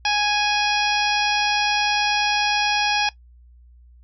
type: harmonic tone with a mistuned harmonic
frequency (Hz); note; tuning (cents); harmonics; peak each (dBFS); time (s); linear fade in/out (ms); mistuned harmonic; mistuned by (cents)
830.6; G#5; 0; 1 / 2 / 3 / 4 / 5 / 6 / 7; -22 / -26 / -24 / -27 / -31 / -27 / -30; 0.05-3.09; 2; 7; -71
effects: noise-tail reverb RT60 0.1 s tail -19 dB re dry + added 60 Hz sine -46 dBFS peak until 4.03 s